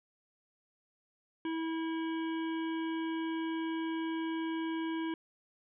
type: harmonic tone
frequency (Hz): 324.9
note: E4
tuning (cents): -25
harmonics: 1 / 3 / 5 / 7 / 9 / 10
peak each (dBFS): -33 / -43 / -47 / -50 / -52 / -53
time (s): 1.45-5.14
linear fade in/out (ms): 2
effects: none